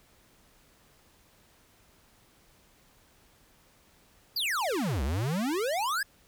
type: exponential two-way sweep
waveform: square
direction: down then up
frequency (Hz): 4978 to 61.7 to 1732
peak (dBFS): -28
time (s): 4.36-6.03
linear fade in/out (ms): 5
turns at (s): 5.03
effects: pink hiss -62 dBFS RMS until 6.27 s